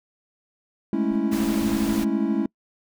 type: chord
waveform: triangle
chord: A major seventh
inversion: third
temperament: equal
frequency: 207.7 / 220 / 277.2 / 329.6 Hz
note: G#3 / A3 / C#4 / E4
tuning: 0 / 0 / 0 / 0 cents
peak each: -24 dBFS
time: 0.93-2.46 s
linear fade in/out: 2 ms
type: noise with exponential growth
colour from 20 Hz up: brown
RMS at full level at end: -41 dBFS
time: 0.97-1.16 s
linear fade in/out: 2 ms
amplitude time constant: 40 ms
type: noise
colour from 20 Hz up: pink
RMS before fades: -33 dBFS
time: 1.31-2.05 s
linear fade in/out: 20 ms
effects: noise-tail reverb RT60 0.1 s tail -26 dB re dry